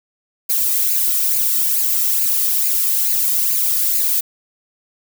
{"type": "noise with flanger", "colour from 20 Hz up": "violet", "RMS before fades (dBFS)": -17, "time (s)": [0.49, 4.21], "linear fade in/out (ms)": 10, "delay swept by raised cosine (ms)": [0.43, 1.63], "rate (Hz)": 2.3, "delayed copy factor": 0.65, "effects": []}